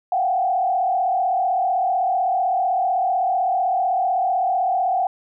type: tone with frequency modulation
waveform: sine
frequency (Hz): 740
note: F#5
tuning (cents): 0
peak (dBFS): -17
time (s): 0.12-5.07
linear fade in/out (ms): 2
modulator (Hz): 35.8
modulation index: 1.2
effects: none